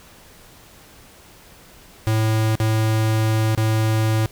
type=tone with dropouts; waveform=square; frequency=110 Hz; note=A2; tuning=in tune; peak=-17 dBFS; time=2.07-4.26 s; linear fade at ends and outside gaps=0 ms; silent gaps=2.554-2.601 / 3.55-3.576 s; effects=pink hiss -47 dBFS RMS until 4.31 s